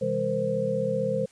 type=tone cluster; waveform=sine; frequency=128.7 / 162.9 / 201.8 / 466.5 / 522 Hz; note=C3 / E3 / G#3 / A#4 / C5; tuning=-28 / -20 / -49 / +1 / -4 cents; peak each=-35 / -34 / -32 / -31 / -26 dBFS; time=0.01-1.26 s; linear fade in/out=10 ms; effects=white hiss -58 dBFS RMS until 1.31 s + resampled to 22050 Hz